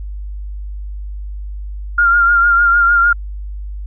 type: tone with vibrato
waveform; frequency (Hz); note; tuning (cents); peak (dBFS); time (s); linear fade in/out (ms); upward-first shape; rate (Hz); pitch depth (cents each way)
sine; 1400; F6; +4; -8; 1.98-3.13; 5; triangle; 6.6; 41
effects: added 50 Hz sine -23 dBFS peak until 3.86 s